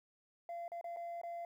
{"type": "tone with dropouts", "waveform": "sine", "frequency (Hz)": 686, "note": "F5", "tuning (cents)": -31, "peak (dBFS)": -38, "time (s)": [0.49, 1.45], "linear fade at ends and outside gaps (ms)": 2, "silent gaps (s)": [[0.68, 0.718], [0.812, 0.842], [0.963, 0.969], [1.215, 1.234]], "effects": ["tanh soft clip ceiling -40 dBFS", "12-bit"]}